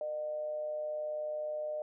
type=tone with amplitude modulation; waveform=sine; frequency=607 Hz; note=D#5; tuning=43 cents flat; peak=-32 dBFS; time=0.01-1.82 s; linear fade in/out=2 ms; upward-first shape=sine; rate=139 Hz; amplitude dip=40%; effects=none